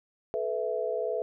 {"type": "chord", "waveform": "sine", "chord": "A suspended second", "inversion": "none", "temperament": "equal with one note detuned", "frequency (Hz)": [432.4, 493.9, 659.3], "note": ["A4", "B4", "E5"], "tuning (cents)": [-30, 0, 0], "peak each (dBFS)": -32, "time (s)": [0.34, 1.22], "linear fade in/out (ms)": 0, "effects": []}